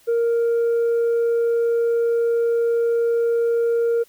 sine tone with tanh clipping, 466.2 Hz, A#4, in tune, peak -17 dBFS, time 0.07-4.04 s, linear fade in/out 20 ms, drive 1 dB, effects white hiss -55 dBFS RMS until 4.08 s

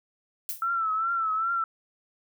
violet noise with exponential decay, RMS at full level -28 dBFS, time 0.49-0.68 s, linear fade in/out 0 ms, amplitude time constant 41 ms
sine tone with vibrato, 1329 Hz, E6, 14 cents sharp, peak -24 dBFS, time 0.62-1.64 s, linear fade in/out 2 ms, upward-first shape triangle, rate 2.5 Hz, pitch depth 79 cents each way
effects none

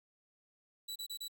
sawtooth tone bursts, 3942 Hz, B7, 4 cents flat, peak -37 dBFS, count 4, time 0.88-1.282 s, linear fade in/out 10 ms, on 78 ms, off 30 ms, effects none

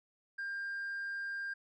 triangle tone with tanh clipping, 1598 Hz, G6, 33 cents sharp, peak -37 dBFS, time 0.38-1.54 s, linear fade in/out 10 ms, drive 6 dB, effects none

